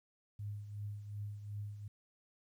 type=tone with tremolo; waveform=sine; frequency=103.3 Hz; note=G#2; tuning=9 cents flat; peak=-38 dBFS; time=0.39-1.88 s; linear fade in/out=5 ms; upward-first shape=triangle; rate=2.7 Hz; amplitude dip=65%; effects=12-bit